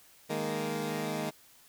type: chord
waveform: 15% pulse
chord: D# suspended fourth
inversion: none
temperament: equal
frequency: 155.56 / 207.7 / 233.1 Hz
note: D#3 / G#3 / A#3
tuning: 0 / 0 / 0 cents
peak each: -30 dBFS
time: 0.29-1.31 s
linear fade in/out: 20 ms
effects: white hiss -59 dBFS RMS until 1.68 s